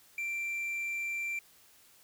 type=tone with quantisation; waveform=triangle; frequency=2355 Hz; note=D7; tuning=4 cents sharp; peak=-31 dBFS; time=0.18-1.39 s; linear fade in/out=2 ms; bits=10; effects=white hiss -61 dBFS RMS until 2.03 s